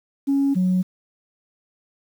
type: tone pair in turn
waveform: sine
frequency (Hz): 277.2 / 183.78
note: C#4 / F#3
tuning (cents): 0 / -11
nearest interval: perfect fifth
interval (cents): 711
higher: first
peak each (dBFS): -15 / -15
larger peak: neither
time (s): 0.27-0.55 / 0.55-0.83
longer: neither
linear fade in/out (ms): 20
effects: tanh soft clip ceiling -13 dBFS + 8-bit